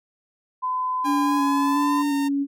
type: tone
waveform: sine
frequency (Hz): 1015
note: B5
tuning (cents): +47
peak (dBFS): -22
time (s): 0.62-2.03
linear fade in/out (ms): 20
type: tone with vibrato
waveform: sine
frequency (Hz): 283.9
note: C#4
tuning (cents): +41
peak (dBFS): -20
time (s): 1.04-2.47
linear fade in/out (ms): 50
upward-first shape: square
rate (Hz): 1.4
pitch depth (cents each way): 23
type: tone with pitch glide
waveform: sawtooth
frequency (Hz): 810 to 914.5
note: G#5 to A#5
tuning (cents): -43 to -33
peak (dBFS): -26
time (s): 1.04-2.29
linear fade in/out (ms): 20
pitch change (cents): +210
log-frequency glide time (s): 1.22-2.02
effects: none